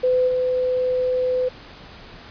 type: tone with level steps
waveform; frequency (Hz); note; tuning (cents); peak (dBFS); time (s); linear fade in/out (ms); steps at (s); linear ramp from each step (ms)
sine; 506; B4; +42; -15 / -18; 0.03-1.49; 10; 0.27; 20
effects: pink hiss -42 dBFS RMS until 2.3 s + resampled to 11025 Hz